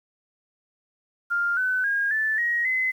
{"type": "tone with pitch steps", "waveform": "sine", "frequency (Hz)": [1400, 1509.2, 1626.9, 1753.7, 1890.5, 2038], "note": ["F6", "F#6", "G#6", "A6", "A#6", "C7"], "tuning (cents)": [4, 34, -36, -6, 24, -46], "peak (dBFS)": -21, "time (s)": [1.3, 2.92], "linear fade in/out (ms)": 20, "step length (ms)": 270, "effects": ["9-bit"]}